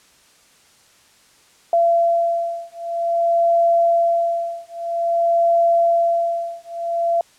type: beating tone pair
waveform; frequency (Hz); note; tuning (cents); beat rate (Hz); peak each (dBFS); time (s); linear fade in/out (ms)
sine; 679 / 679.51; F5 / F5; -49 / -48; 0.51; -18; 1.73-7.21; 2
effects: white hiss -53 dBFS RMS until 7.38 s + low-pass 9000 Hz 12 dB/octave